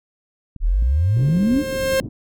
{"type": "clicks", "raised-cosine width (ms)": 5, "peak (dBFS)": -23, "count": 2, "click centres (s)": [0.563, 0.825]}
{"type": "exponential sweep", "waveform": "sine", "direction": "up", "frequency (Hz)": [35.16, 316.3], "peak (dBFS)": -14, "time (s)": [0.6, 1.64], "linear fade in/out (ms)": 50}
{"type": "tone with exponential growth", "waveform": "45% pulse", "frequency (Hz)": 531, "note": "C5", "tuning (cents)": 25, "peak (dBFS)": -15, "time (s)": [0.66, 2], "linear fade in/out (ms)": 0, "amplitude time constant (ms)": 290}
{"type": "low-pass noise", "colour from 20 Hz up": "white", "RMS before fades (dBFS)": -30, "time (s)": [1.16, 2.09], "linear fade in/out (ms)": 10, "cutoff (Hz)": 310, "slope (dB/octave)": 24}
{"effects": []}